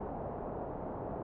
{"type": "low-pass noise", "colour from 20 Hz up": "white", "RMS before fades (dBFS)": -40, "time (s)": [0, 1.23], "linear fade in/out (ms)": 10, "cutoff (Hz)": 790, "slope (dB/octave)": 24, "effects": []}